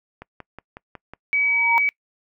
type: click train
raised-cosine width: 0.5 ms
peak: -22 dBFS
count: 6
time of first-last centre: 0.22-1.136 s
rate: 5.46 Hz
type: tone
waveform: sine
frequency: 2277 Hz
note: C#7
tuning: 46 cents sharp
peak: -17 dBFS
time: 1.33-1.89 s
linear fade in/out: 0 ms
type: tone with exponential growth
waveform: sine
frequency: 932.3 Hz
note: A#5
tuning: in tune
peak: -14 dBFS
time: 1.34-1.78 s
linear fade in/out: 0 ms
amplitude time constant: 95 ms
effects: noise-tail reverb RT60 0.1 s tail -25 dB re dry